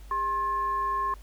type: tone with frequency modulation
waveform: sine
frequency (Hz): 1067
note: C6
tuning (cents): +34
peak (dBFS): -25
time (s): 0.11-1.14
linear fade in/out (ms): 2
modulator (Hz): 664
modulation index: 0.31
effects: added 50 Hz sine -43 dBFS peak until 1.22 s + pink hiss -57 dBFS RMS until 1.22 s

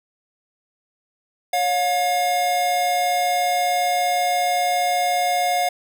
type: tone pair together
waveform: square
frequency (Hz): 560 / 714.7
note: C#5 / F5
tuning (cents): +18 / +40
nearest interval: major third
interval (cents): 422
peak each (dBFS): -29 / -19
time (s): 1.53-5.69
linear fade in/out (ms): 5
effects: none

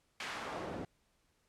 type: noise with band-pass filter sweep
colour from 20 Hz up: pink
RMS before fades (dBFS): -42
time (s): 0.2-0.85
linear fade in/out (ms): 2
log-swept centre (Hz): 2300 to 260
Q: 0.83
effects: pink hiss -75 dBFS RMS until 1.48 s + low-pass 11000 Hz 12 dB/octave

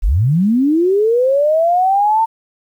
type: linear sweep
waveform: sine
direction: up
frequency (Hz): 31.61 to 912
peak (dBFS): -10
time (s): 0.02-2.26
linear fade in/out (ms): 20
effects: 8-bit

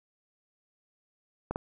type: clicks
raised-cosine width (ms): 1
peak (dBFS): -18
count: 2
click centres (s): 1.51 / 1.559
effects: none

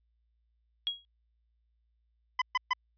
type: tone with exponential decay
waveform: sine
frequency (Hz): 3300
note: G#7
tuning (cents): -12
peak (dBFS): -25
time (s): 0.87-1.05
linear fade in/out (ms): 0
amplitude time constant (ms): 37
type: tone bursts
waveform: 25% pulse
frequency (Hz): 1010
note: B5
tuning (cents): +39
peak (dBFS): -21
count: 3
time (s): 2.39-2.734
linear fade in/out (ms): 5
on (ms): 28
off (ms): 130
effects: added 57 Hz sine -70 dBFS peak until 2.97 s + resampled to 11025 Hz

